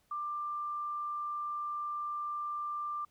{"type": "tone", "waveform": "sine", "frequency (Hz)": 1186, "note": "D6", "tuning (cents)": 17, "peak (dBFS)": -34, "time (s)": [0.11, 3.05], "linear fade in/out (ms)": 5, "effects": ["pink hiss -72 dBFS RMS until 3.1 s"]}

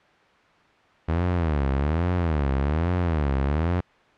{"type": "tone with vibrato", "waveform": "sawtooth", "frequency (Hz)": 77.78, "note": "D#2", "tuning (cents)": 0, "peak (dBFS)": -17, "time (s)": [1.08, 3.81], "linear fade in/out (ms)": 10, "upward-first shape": "sine", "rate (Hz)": 1.2, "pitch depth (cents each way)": 250, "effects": ["white hiss -56 dBFS RMS until 4.17 s", "low-pass 2000 Hz 12 dB/octave"]}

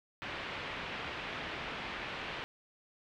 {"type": "low-pass noise", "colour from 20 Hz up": "white", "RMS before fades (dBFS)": -41, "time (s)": [0.22, 2.44], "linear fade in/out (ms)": 0, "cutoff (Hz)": 3000, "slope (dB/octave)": 24, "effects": []}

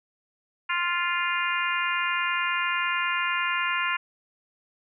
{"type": "harmonic tone", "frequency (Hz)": 349.2, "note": "F4", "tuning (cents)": 0, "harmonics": [3, 4, 5, 6, 7, 8], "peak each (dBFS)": [-29, -30, -31, -32, -32, -33], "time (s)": [0.69, 3.97], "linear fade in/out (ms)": 10, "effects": []}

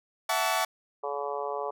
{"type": "chord", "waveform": "sawtooth", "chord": "F# minor seventh", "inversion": "third", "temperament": "equal with one note detuned", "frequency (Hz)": [659.3, 740, 880, 1137.3], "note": ["E5", "F#5", "A5", "C#6"], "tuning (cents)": [0, 0, 0, 44], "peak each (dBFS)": -27, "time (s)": [0.29, 0.65], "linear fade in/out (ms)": 5}
{"type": "harmonic tone", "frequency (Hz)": 142.6, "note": "C#3", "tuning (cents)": 49, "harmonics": [3, 4, 5, 6, 7, 8], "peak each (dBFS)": [-35, -36, -37, -38, -38, -39], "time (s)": [1.03, 1.71], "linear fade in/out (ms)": 10}
{"effects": []}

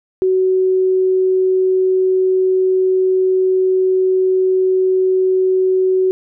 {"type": "tone", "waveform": "sine", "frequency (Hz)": 374.3, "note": "F#4", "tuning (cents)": 20, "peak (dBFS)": -11, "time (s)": [0.22, 6.11], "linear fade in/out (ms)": 0, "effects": []}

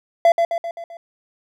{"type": "tone with echo", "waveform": "triangle", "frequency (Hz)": 677, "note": "E5", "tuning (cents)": 46, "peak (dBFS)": -7, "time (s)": [0.25, 0.32], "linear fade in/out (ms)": 2, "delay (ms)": 130, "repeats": 5, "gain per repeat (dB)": -5, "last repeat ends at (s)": 0.97, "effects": []}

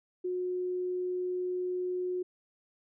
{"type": "tone", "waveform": "sine", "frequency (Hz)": 363, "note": "F#4", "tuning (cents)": -33, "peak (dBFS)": -30, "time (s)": [0.24, 2.23], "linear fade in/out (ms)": 10, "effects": []}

